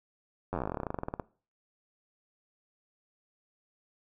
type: slowing click train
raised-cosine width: 1 ms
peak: -19 dBFS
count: 25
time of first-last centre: 0.53-1.198 s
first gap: 10 ms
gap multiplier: 1.08
effects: noise-tail reverb RT60 0.4 s tail -21 dB re dry

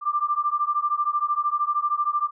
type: beating tone pair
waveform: sine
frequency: 1179 / 1192 Hz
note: D6 / D6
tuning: +6 / +25 cents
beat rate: 13 Hz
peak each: -24 / -24 dBFS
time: 0.01-2.31 s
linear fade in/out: 50 ms
effects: none

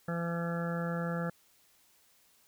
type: harmonic tone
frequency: 169.6 Hz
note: E3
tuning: 50 cents sharp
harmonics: 1 / 2 / 3 / 4 / 5 / 7 / 8 / 9 / 10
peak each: -33 / -47 / -38 / -45 / -48 / -49 / -42 / -51 / -44 dBFS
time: 0.08-1.3 s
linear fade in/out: 5 ms
effects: white hiss -66 dBFS RMS until 2.47 s

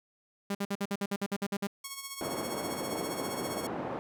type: tone bursts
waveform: sawtooth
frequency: 200.2 Hz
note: G3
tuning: 37 cents sharp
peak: -26 dBFS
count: 12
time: 0.5-1.671 s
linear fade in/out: 5 ms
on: 49 ms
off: 53 ms
type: tone with tremolo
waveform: 5% pulse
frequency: 1100 Hz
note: C#6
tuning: 14 cents flat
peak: -25 dBFS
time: 1.84-3.67 s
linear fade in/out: 5 ms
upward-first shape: sine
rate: 15 Hz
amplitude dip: 60%
type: band-pass noise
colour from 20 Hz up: pink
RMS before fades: -36 dBFS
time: 2.21-3.99 s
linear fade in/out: 0 ms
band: 240 to 900 Hz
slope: 12 dB/octave
effects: none

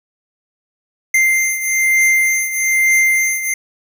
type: beating tone pair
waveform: square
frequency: 2091 / 2092.1 Hz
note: C7 / C7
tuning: -2 / -1 cents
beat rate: 1.1 Hz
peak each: -14 / -19 dBFS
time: 1.14-3.54 s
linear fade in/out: 5 ms
effects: none

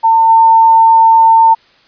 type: tone with level steps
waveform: sine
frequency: 902 Hz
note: A5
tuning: 43 cents sharp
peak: -5 / -3 dBFS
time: 0.03-1.55 s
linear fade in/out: 20 ms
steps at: 0.28 s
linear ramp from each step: 20 ms
effects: white hiss -48 dBFS RMS until 1.87 s + resampled to 11025 Hz

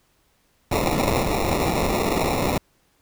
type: noise with sample-and-hold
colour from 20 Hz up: white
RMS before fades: -22 dBFS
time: 0.71-2.58 s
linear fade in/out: 5 ms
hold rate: 1575 Hz
effects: pink hiss -64 dBFS RMS until 3.01 s

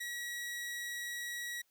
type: tone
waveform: sawtooth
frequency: 1919 Hz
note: A#6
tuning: 50 cents sharp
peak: -35 dBFS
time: 0-1.62 s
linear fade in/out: 10 ms
effects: white hiss -75 dBFS RMS until 1.7 s + high-pass 80 Hz 12 dB/octave

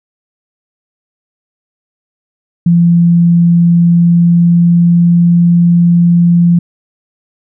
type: tone with pitch glide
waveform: sine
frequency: 171.1 to 172.29 Hz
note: F3 to F3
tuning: -35 to -23 cents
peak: -4 dBFS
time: 2.66-6.59 s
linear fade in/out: 5 ms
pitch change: +12 cents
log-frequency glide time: 3.7-5.39 s
effects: none

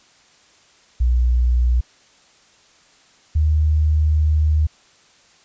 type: tone pair in turn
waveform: sine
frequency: 60.8 / 76.78 Hz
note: B1 / D#2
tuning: -26 / -22 cents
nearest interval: major third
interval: 404 cents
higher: second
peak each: -13 / -13 dBFS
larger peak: neither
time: 1-1.81 / 3.35-4.67 s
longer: second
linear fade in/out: 10 ms
effects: white hiss -53 dBFS RMS until 5.44 s + resampled to 16000 Hz

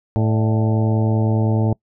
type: harmonic tone with a mistuned harmonic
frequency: 109.9 Hz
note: A2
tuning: 2 cents flat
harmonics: 1 / 2 / 3 / 4 / 5 / 6 / 7 / 8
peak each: -16 / -22 / -26 / -28 / -30 / -32 / -33 / -34 dBFS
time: 0.16-1.73 s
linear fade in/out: 0 ms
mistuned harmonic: 5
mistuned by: +75 cents
effects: noise-tail reverb RT60 0.1 s tail -25 dB re dry

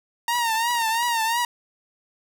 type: tone with vibrato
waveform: sawtooth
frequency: 925 Hz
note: A#5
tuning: 14 cents flat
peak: -17 dBFS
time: 0.28-1.45 s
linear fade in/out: 2 ms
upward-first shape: triangle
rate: 2.9 Hz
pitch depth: 92 cents each way
type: clicks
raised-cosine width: 0.2 ms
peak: -23 dBFS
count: 12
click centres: 0.355 / 0.386 / 0.496 / 0.554 / 0.709 / 0.752 / 0.785 / 0.819 / 0.891 / 0.946 / 1.029 / 1.084 s
effects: none

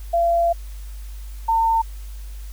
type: tone pair in turn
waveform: sine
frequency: 682 / 905.4 Hz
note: F5 / A5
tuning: -41 / +49 cents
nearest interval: perfect fourth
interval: 490 cents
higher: second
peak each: -15 dBFS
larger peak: neither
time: 0.13-0.53 / 1.48-1.82 s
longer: first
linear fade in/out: 10 ms
effects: added 50 Hz sine -31 dBFS peak until 2.52 s + white hiss -49 dBFS RMS until 2.52 s

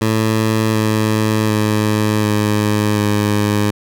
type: tone with pitch steps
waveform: 15% pulse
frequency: 110 / 108.49 / 106.99 / 105.52 / 104.07 Hz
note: A2 / A2 / A2 / G#2 / G#2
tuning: 0 / -24 / -48 / +28 / +4 cents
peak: -7 dBFS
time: 0.01-3.71 s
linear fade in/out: 10 ms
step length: 740 ms
effects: none

